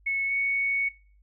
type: tone with pitch glide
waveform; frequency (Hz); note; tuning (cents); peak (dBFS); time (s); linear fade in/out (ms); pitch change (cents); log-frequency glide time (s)
sine; 2200 to 2222; C#7 to C#7; -14 to +4; -24; 0.06-0.89; 10; +18; 0.27-0.32
effects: noise-tail reverb RT60 0.4 s tail -20 dB re dry + added 50 Hz sine -56 dBFS peak until 1.22 s